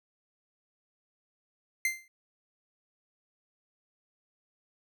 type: tone with exponential decay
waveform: 45% pulse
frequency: 2086 Hz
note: C7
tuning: 6 cents flat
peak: -23 dBFS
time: 1.85-2.08 s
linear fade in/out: 2 ms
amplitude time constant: 48 ms
effects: none